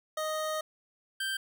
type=tone pair in turn; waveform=25% pulse; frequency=622.3 / 1568.1 Hz; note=D#5 / G6; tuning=0 / 0 cents; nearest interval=octave + major third; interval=1600 cents; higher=second; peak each=-27 dBFS; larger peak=neither; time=0.17-0.61 / 1.2-1.37 s; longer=first; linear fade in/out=5 ms; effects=none